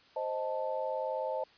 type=chord; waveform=sine; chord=A diminished; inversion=first; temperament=equal; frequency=523.3 / 622.3 / 880 Hz; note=C5 / Eb5 / A5; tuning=0 / 0 / 0 cents; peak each=-35 / -36 / -37 dBFS; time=0.16-1.44 s; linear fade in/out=5 ms; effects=white hiss -61 dBFS RMS until 1.57 s + resampled to 11025 Hz